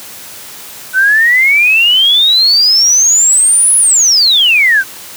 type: exponential two-way sweep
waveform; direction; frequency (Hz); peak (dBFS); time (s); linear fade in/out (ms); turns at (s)
sine; up then down; 1490 to 10530 to 1490; -5; 0.93-4.84; 50; 3.76
effects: white hiss -30 dBFS RMS until 5.16 s + high-pass 80 Hz 12 dB/octave